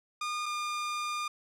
sawtooth tone pair in turn, 1217 / 1208.6 Hz, D#6 / D6, -39 / +49 cents, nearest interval unison, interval 12 cents, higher first, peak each -28 dBFS, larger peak neither, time 0.21-0.46 / 0.46-1.28 s, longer second, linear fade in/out 5 ms, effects low-pass 8000 Hz 12 dB/octave

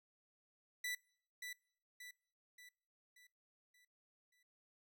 sawtooth tone with echo, 1975.5 Hz, B6, in tune, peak -36 dBFS, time 0.84-0.95 s, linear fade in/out 5 ms, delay 580 ms, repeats 6, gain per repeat -6 dB, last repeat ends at 4.43 s, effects noise-tail reverb RT60 0.6 s tail -25 dB re dry

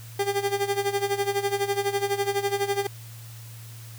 30% pulse tone with tremolo, 400.3 Hz, G4, 36 cents sharp, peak -18 dBFS, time 0.19-2.87 s, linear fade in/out 5 ms, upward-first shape sine, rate 12 Hz, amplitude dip 80%, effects added 114 Hz sine -40 dBFS peak until 3.98 s + white hiss -48 dBFS RMS until 3.98 s

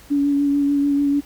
sine tone with vibrato, 284 Hz, C#4, 42 cents sharp, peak -15 dBFS, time 0.1-1.21 s, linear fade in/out 20 ms, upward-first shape sine, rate 6.8 Hz, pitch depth 18 cents each way, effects added 60 Hz sine -48 dBFS peak until 1.25 s + pink hiss -47 dBFS RMS until 1.25 s

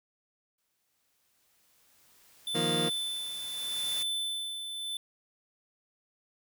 white noise with exponential growth, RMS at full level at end -40 dBFS, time 0.58-4.03 s, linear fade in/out 5 ms, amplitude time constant 750 ms
square tone with tremolo, 3520 Hz, A7, in tune, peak -30 dBFS, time 2.47-4.97 s, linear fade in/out 2 ms, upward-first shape sine, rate 0.8 Hz, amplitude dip 55%
20% pulse chord, Eb suspended second, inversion none, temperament just, 155.56 / 175.01 / 233.3 Hz, Eb3 / F3 / Bb3, 0 / +4 / +2 cents, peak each -29 dBFS, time 2.54-2.9 s, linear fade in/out 20 ms
effects none

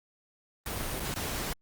pink noise with dropouts, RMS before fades -34 dBFS, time 0.66-1.53 s, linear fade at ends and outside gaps 2 ms, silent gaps 0.998-1.002 / 1.141-1.159 s, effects Opus 24 kbps

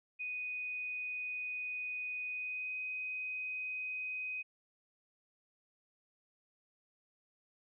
sine tone with pitch glide, 2489 to 2509 Hz, D#7 to D#7, 0 to +14 cents, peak -37 dBFS, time 0.19-4.43 s, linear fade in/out 20 ms, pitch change +14 cents, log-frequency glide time 2.28-2.76 s, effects none

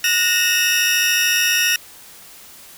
35% pulse tone cluster, 1460 / 1849 / 2624 / 2867 / 5640 Hz, F#6 / A#6 / E7 / F7 / F8, -24 / -15 / -9 / +45 / +16 cents, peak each -23 / -19 / -19 / -20 / -19 dBFS, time 0.04-1.76 s, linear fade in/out 2 ms, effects white hiss -42 dBFS RMS until 2.77 s

